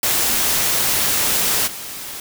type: noise with level steps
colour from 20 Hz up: white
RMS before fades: -18 / -31 dBFS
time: 0.03-2.2 s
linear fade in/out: 2 ms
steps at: 1.66 s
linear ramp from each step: 20 ms
effects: none